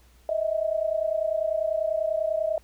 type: tone pair together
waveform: sine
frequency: 622.3 / 652.4 Hz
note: D#5 / E5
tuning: 0 / -18 cents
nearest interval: minor second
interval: 82 cents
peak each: -26 dBFS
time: 0.29-2.58 s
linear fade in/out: 2 ms
effects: added 60 Hz sine -54 dBFS peak until 2.63 s + pink hiss -61 dBFS RMS until 2.63 s